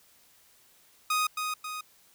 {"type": "tone with echo", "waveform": "sawtooth", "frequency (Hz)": 1247, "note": "D#6", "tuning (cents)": 3, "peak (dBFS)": -21, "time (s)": [1.1, 1.27], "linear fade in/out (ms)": 5, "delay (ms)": 270, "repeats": 2, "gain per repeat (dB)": -5, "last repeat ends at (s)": 1.81, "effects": ["white hiss -61 dBFS RMS until 2.14 s"]}